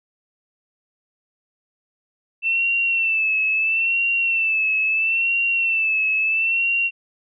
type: tone with vibrato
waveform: sine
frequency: 2669 Hz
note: E7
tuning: 21 cents sharp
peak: -17 dBFS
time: 2.42-6.91 s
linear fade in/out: 50 ms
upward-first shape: sine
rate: 0.75 Hz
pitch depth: 56 cents each way
effects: none